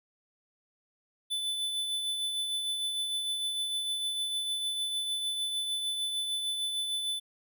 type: tone with tremolo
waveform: square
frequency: 3500 Hz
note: A7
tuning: 10 cents flat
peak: -29 dBFS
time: 1.3-7.2 s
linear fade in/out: 20 ms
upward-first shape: triangle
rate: 6.6 Hz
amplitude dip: 40%
effects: none